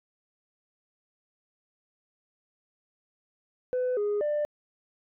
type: tone with pitch steps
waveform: sine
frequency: 503 / 413.7 / 594 Hz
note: B4 / G#4 / D5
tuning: +32 / -7 / +20 cents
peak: -23 dBFS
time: 3.73-4.45 s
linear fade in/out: 0 ms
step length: 240 ms
effects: tanh soft clip ceiling -23 dBFS